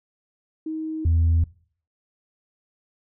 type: tone pair in turn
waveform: sine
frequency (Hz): 315.7 / 82.51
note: D#4 / E2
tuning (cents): +25 / +2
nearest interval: octave + major seventh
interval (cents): 2323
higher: first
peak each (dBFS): -26 / -14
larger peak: second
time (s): 0.66-1.05 / 1.05-1.44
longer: neither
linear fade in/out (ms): 5
effects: noise-tail reverb RT60 0.5 s tail -23 dB re dry + tanh soft clip ceiling -14 dBFS